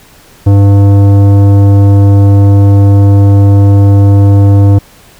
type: tone with tanh clipping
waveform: sine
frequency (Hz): 99.9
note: G2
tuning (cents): +33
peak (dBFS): -3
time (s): 0.46-4.79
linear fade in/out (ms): 10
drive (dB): 14
effects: pink hiss -39 dBFS RMS until 5.19 s